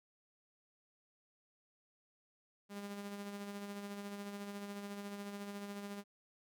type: tone with tremolo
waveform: sawtooth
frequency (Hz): 202.1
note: G#3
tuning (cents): -47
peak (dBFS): -38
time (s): 2.69-6.04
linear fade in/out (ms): 50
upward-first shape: sine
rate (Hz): 14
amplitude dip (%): 40
effects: none